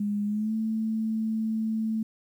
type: tone with pitch glide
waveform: sine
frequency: 205.8 to 220.6 Hz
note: G#3 to A3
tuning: -16 to +5 cents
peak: -25 dBFS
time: 0-2.03 s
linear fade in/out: 5 ms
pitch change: +121 cents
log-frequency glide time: 0.25-0.54 s
effects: 10-bit